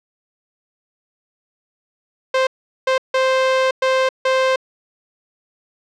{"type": "tone bursts at uneven times", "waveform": "sawtooth", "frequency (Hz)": 523, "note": "C5", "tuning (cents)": -1, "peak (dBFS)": -10, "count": 5, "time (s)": [[2.34, 2.47], [2.87, 2.98], [3.14, 3.71], [3.82, 4.09], [4.25, 4.56]], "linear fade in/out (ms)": 5, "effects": ["low-pass 4000 Hz 12 dB/octave"]}